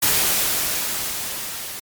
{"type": "noise with level ramp", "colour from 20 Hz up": "white", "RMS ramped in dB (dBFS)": [-17, -32], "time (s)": [0.02, 1.8], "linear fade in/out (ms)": 10, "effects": ["MP3 96 kbps"]}